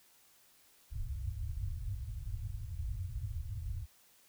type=low-pass noise; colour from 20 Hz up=white; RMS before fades=-39 dBFS; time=0.9-3.87 s; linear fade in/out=50 ms; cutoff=110 Hz; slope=48 dB/octave; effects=white hiss -65 dBFS RMS until 4.28 s